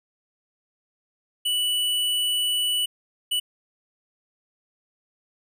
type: tone bursts at uneven times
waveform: square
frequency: 2960 Hz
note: F#7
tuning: in tune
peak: -22 dBFS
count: 2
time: 1.45-2.86 / 3.31-3.4 s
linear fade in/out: 10 ms
effects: none